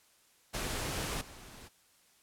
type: noise with level steps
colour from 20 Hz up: pink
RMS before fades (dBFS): -36 / -51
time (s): 0.53-1.69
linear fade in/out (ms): 20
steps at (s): 1.21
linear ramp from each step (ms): 2
effects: white hiss -66 dBFS RMS until 2.22 s + low-pass 12000 Hz 12 dB/octave

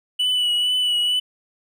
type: tone with vibrato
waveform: triangle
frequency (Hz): 2960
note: F#7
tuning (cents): 0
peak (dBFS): -16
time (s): 0.19-1.2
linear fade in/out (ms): 10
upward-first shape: triangle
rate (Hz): 2.2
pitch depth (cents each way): 31
effects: none

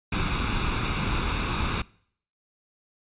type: noise with comb filter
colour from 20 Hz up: pink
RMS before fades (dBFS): -26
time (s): 0.12-1.82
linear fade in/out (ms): 5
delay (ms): 0.8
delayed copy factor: +0.65
effects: noise-tail reverb RT60 0.6 s tail -23 dB re dry + resampled to 8000 Hz

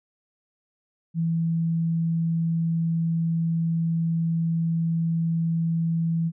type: tone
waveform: sine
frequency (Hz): 165.2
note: E3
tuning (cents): +4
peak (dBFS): -21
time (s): 1.14-6.32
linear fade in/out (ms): 50
effects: none

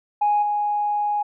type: tone with level steps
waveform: sine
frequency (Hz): 830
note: G#5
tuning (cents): -1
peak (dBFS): -15 / -19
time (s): 0.21-1.23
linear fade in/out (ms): 10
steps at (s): 0.42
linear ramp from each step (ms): 10
effects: tanh soft clip ceiling -12 dBFS

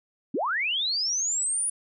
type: linear sweep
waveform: sine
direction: up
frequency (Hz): 200.3 to 9870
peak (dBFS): -24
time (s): 0.34-1.7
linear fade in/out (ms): 5
effects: none

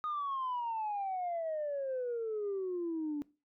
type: exponential sweep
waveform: sine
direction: down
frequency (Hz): 1244.5 to 287.3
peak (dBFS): -32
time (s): 0.04-3.22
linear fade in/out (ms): 0
effects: noise-tail reverb RT60 0.3 s tail -21 dB re dry + tanh soft clip ceiling -30 dBFS

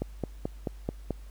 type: click train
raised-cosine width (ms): 2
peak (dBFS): -16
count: 6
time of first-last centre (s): 0.02-1.107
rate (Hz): 4.6
effects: added 50 Hz sine -42 dBFS peak until 1.3 s + pink hiss -60 dBFS RMS until 1.3 s

